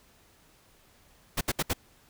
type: noise bursts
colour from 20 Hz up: pink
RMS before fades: -27 dBFS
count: 4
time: 1.37-1.735 s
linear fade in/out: 10 ms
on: 41 ms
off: 67 ms
effects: pink hiss -61 dBFS RMS until 2.09 s